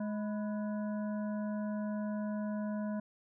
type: harmonic tone with a mistuned harmonic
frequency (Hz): 210.6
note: G#3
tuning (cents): +24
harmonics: 1 / 3 / 5 / 7 / 8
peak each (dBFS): -34 / -42 / -49 / -53 / -60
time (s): 0-3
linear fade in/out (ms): 5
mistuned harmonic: 5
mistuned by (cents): -100
effects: none